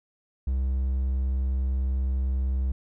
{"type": "tone", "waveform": "triangle", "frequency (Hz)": 65.41, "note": "C2", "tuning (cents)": 0, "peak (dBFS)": -21, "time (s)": [0.47, 2.72], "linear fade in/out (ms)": 5, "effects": []}